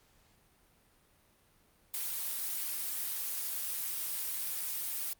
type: noise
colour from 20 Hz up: blue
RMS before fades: -36 dBFS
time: 1.94-5.13 s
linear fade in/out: 0 ms
effects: pink hiss -67 dBFS RMS until 5.19 s + Opus 48 kbps